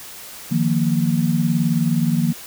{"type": "chord", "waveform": "sine", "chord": "Eb suspended second", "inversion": "none", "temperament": "equal", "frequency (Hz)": [155.56, 174.61, 233.1], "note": ["Eb3", "F3", "Bb3"], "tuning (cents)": [0, 0, 0], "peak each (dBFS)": -20, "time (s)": [0.51, 2.33], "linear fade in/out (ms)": 10, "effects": ["white hiss -37 dBFS RMS until 2.46 s"]}